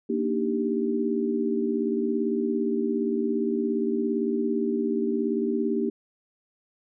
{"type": "chord", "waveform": "sine", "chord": "Eb major seventh", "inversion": "second", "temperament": "equal", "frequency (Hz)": [233.1, 293.7, 311.1, 392], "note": ["Bb3", "D4", "Eb4", "G4"], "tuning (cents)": [0, 0, 0, 0], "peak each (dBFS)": [-27, -31, -31, -27], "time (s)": [0.09, 5.9], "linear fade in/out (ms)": 10, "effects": []}